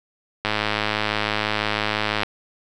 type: click train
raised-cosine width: 0.3 ms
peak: -5 dBFS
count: 190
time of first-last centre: 0.45-2.233 s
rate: 106 Hz
effects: none